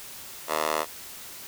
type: tone with high-pass filter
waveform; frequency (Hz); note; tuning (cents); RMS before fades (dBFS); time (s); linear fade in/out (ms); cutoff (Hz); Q
10% pulse; 77.7; D#2; -2; -27; 0.47-0.86; 50; 730; 3.3
effects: white hiss -42 dBFS RMS until 1.47 s